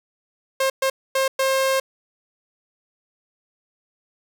sawtooth tone bursts at uneven times, 533 Hz, C5, 32 cents sharp, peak -14 dBFS, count 4, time 0.6-0.7 / 0.82-0.9 / 1.15-1.28 / 1.39-1.8 s, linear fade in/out 5 ms, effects none

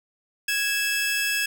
sawtooth tone pair together, 1658 / 2626 Hz, G#6 / E7, -3 / -7 cents, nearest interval minor sixth, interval 796 cents, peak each -22 dBFS, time 0.48-1.46 s, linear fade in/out 5 ms, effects none

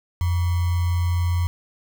sine tone with sample-and-hold, 87.31 Hz, F2, in tune, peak -18 dBFS, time 0.21-1.47 s, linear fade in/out 0 ms, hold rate 1050 Hz, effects none

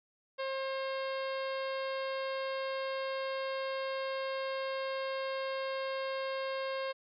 harmonic tone with a mistuned harmonic, 534 Hz, C5, 35 cents sharp, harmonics 1 / 2 / 3 / 4 / 5 / 6 / 7 / 8 / 9, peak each -35 / -41 / -45 / -47 / -49 / -51 / -52 / -53 / -54 dBFS, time 0.38-6.93 s, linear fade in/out 20 ms, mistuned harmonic 5, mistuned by +25 cents, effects none

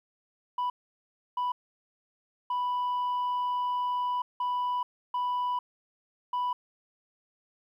sine tone bursts at uneven times, 987.8 Hz, B5, in tune, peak -24 dBFS, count 6, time 0.58-0.7 / 1.37-1.52 / 2.5-4.22 / 4.4-4.83 / 5.14-5.59 / 6.33-6.53 s, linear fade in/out 5 ms, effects tanh soft clip ceiling -26 dBFS + 11-bit

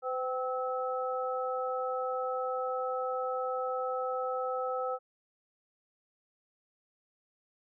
sine tone cluster, 510 / 773 / 1299 Hz, C5 / G5 / E6, -44 / -24 / -26 cents, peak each -33 / -37 / -36 dBFS, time 0.02-4.99 s, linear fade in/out 50 ms, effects none

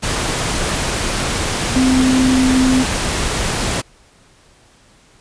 sine tone in noise, 258.4 Hz, C4, 21 cents flat, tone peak -11 dBFS, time 1.75-2.84 s, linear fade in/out 20 ms, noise pink, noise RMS -19 dBFS, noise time 0.02-3.82 s, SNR +5 dB, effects pink hiss -50 dBFS RMS until 5.2 s + resampled to 22050 Hz

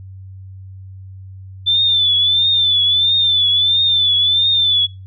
sine tone with vibrato, 3525 Hz, A7, 2 cents sharp, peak -11 dBFS, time 1.66-4.87 s, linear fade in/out 20 ms, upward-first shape triangle, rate 1.5 Hz, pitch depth 84 cents each way, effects noise-tail reverb RT60 0.3 s tail -25 dB re dry + added 95 Hz sine -32 dBFS peak until 5.06 s

